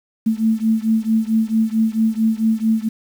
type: beating tone pair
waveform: sine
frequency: 220 / 224.5 Hz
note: A3 / A3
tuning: 0 / +35 cents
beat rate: 4.5 Hz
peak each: -17 / -18 dBFS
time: 0.26-2.89 s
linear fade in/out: 10 ms
effects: 7-bit